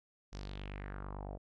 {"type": "tone with low-pass filter sweep", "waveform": "sawtooth", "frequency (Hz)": 49, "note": "G1", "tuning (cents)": 0, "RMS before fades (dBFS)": -44, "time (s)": [0.32, 1.38], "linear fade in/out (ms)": 20, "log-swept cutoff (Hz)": [5900, 610], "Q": 3.3, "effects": []}